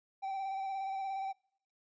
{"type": "tone with vibrato", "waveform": "triangle", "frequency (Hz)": 776, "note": "G5", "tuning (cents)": -18, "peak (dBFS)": -33, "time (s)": [0.22, 1.33], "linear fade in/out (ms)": 20, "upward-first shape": "square", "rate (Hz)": 17, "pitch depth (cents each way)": 20, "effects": ["noise-tail reverb RT60 0.6 s tail -26 dB re dry", "resampled to 16000 Hz"]}